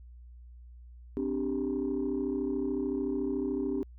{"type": "chord", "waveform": "sine", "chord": "C suspended second", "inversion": "none", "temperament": "equal with one note detuned", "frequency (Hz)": [260, 293.7, 392], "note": ["C4", "D4", "G4"], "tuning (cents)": [-11, 0, 0], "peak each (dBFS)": -32, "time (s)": [1.17, 3.83], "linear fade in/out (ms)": 0, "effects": ["tanh soft clip ceiling -23 dBFS", "added 60 Hz sine -47 dBFS peak until 3.98 s"]}